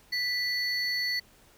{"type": "tone pair together", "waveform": "triangle", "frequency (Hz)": [1975.5, 4435], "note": ["B6", "C#8"], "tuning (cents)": [0, 0], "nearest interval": "octave + major second", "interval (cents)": 1400, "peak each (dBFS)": [-28, -29], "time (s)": [0.12, 1.2], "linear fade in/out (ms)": 10, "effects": ["pink hiss -59 dBFS RMS until 1.57 s"]}